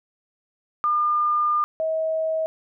sine tone pair in turn, 1206 / 638.9 Hz, D6 / D#5, +46 / +46 cents, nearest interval major seventh, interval 1100 cents, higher first, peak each -18 / -21 dBFS, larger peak first, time 0.84-1.64 / 1.8-2.46 s, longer first, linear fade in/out 0 ms, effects none

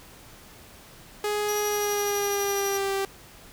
sawtooth tone with pitch glide, 417 to 391.3 Hz, G#4 to G4, +7 to -3 cents, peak -21 dBFS, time 1.24-3.05 s, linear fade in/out 2 ms, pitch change -110 cents, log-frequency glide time 1.65-2.94 s
sawtooth tone with tremolo, 5800 Hz, F#8, 35 cents flat, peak -27 dBFS, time 1.48-2.78 s, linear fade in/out 10 ms, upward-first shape sine, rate 12 Hz, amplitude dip 45%
effects pink hiss -49 dBFS RMS until 3.52 s

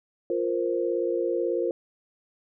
sine chord, F suspended fourth, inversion none, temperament just, 349.2 / 465.6 / 523.8 Hz, F4 / Bb4 / C5, 0 / -2 / +2 cents, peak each -27 / -28 / -29 dBFS, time 0.3-1.71 s, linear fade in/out 2 ms, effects none

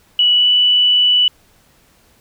sine tone with pitch glide, 2943 to 2965 Hz, F#7 to F#7, -10 to +3 cents, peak -9 dBFS, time 0.19-1.28 s, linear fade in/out 2 ms, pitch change +13 cents, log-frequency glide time 0.33-0.48 s, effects pink hiss -53 dBFS RMS until 2.2 s

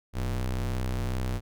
square ring-modulated tone, 63.6 Hz, C2, 48 cents flat, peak -25 dBFS, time 0.13-1.41 s, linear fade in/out 50 ms, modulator 31.1 Hz, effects none

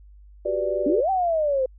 sine chord, G major seventh, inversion third, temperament equal, 370 / 392 / 493.9 / 587.3 Hz, F#4 / G4 / B4 / D5, 0 / 0 / 0 / 0 cents, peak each -29 / -29 / -30 / -24 dBFS, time 0.45-1.01 s, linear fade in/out 10 ms
sine exponential two-way sweep, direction up then down, 262.2 to 784 to 508 Hz, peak -19 dBFS, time 0.86-1.66 s, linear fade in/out 5 ms, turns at 1.1 s
effects added 50 Hz sine -45 dBFS peak until 1.78 s

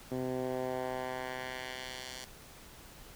10% pulse tone with band-pass filter sweep, 128.2 Hz, C3, 35 cents flat, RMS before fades -38 dBFS, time 0.11-2.25 s, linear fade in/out 10 ms, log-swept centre 260 to 5700 Hz, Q 0.9, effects pink hiss -53 dBFS RMS until 3.15 s

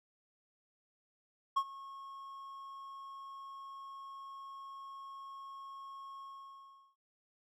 triangle tone with ADSR envelope, 1091 Hz, C#6, 28 cents flat, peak -24 dBFS, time 1.56-6.96 s, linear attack 12 ms, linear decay 61 ms, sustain -20 dB, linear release 750 ms, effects none

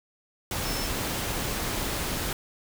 sine tone in noise, 5300 Hz, E8, 9 cents sharp, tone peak -36 dBFS, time 0.65-0.87 s, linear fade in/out 2 ms, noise pink, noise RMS -30 dBFS, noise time 0.51-2.33 s, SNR -9 dB, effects none

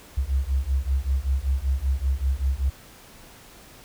sine beating tone pair, 64.6 / 69.8 Hz, C2 / C#2, -21 / +13 cents, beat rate 5.2 Hz, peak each -24 / -24 dBFS, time 0.17-2.7 s, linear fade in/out 10 ms, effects pink hiss -48 dBFS RMS until 3.84 s

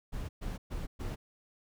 brown noise bursts, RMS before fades -37 dBFS, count 4, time 0.12-1.16 s, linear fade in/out 20 ms, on 170 ms, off 120 ms, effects none

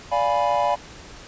triangle chord, D diminished seventh, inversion none, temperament equal with one note detuned, 583.9 / 698.5 / 830.6 / 987.8 Hz, D5 / F5 / Ab5 / Cb6, -10 / 0 / 0 / 0 cents, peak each -22 dBFS, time 0.11-0.76 s, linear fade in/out 20 ms, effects pink hiss -42 dBFS RMS until 1.27 s + resampled to 16000 Hz

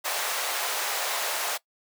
pink high-pass noise, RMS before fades -29 dBFS, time 0.04-1.58 s, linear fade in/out 20 ms, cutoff 570 Hz, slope 24 dB/octave, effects noise-tail reverb RT60 0.1 s tail -21 dB re dry

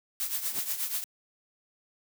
blue noise with tremolo, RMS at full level -29 dBFS, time 0.2-1.04 s, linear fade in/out 0 ms, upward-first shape triangle, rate 8.3 Hz, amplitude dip 75%
pink noise with exponential growth, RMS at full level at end -39 dBFS, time 0.41-0.59 s, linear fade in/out 1 ms, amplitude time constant 38 ms
effects high-pass 150 Hz 12 dB/octave

